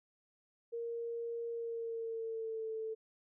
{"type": "tone with pitch glide", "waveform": "sine", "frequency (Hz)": [466.2, 442.1], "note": ["A#4", "A4"], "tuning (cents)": [0, 8], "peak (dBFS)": -37, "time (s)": [0.72, 2.95], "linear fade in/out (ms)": 20, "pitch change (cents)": -92, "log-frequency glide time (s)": [1.5, 2.71], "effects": []}